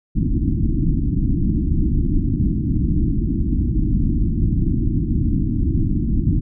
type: low-pass noise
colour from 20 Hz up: pink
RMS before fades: -18 dBFS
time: 0.15-6.41 s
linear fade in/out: 20 ms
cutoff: 330 Hz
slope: 96 dB/octave
effects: none